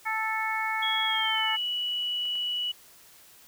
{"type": "harmonic tone", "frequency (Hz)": 440, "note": "A4", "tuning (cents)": 0, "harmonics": [2, 3, 4, 5], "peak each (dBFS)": [-31, -34, -33, -31], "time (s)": [0.05, 1.57], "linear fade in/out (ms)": 20}
{"type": "tone with pitch glide", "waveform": "sine", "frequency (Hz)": [3322, 2943], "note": ["G#7", "F#7"], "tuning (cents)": [0, -10], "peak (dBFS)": -27, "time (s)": [0.82, 2.72], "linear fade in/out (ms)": 10, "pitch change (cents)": -210, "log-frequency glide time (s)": [1.06, 1.5]}
{"type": "clicks", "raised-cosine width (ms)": 0.3, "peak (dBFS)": -34, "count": 2, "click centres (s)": [2.254, 2.355]}
{"effects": ["white hiss -54 dBFS RMS until 3.47 s"]}